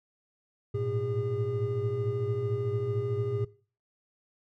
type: tone cluster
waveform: triangle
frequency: 106.8 / 111.3 / 120.2 / 406.4 Hz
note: G#2 / A2 / B2 / G#4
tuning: +49 / +20 / -46 / -38 cents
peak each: -32 / -38 / -31 / -30 dBFS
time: 0.74-3.45 s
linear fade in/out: 10 ms
effects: noise-tail reverb RT60 0.4 s tail -19 dB re dry